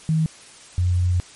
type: tone pair in turn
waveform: sine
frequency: 158.8 / 89.54 Hz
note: D#3 / F2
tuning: +36 / +44 cents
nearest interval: minor seventh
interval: 992 cents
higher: first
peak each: -16 dBFS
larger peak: neither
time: 0.09-0.26 / 0.78-1.2 s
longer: second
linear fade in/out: 0 ms
effects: white hiss -45 dBFS RMS until 1.35 s + MP3 48 kbps